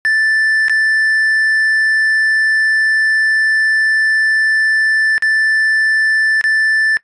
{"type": "tone with dropouts", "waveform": "triangle", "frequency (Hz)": 1762, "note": "A6", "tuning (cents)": 2, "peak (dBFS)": -9, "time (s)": [0.05, 6.97], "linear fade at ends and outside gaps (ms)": 0, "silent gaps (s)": [[0.683, 0.696], [5.18, 5.223], [6.412, 6.44]], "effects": ["noise-tail reverb RT60 0.1 s tail -19 dB re dry", "resampled to 24000 Hz"]}